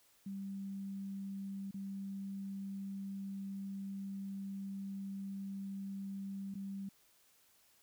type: tone with dropouts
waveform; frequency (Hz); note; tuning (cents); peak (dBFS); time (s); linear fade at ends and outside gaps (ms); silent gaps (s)
sine; 196; G3; 0; -40; 0.26-6.89; 5; 1.711-1.741 / 6.542-6.552
effects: white hiss -69 dBFS RMS until 7.82 s